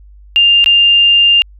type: tone with dropouts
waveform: sine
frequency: 2800 Hz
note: F7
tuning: 4 cents sharp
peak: -5 dBFS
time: 0.36-1.42 s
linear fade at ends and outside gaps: 0 ms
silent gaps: 0.643-0.66 s
effects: added 50 Hz sine -36 dBFS peak until 1.59 s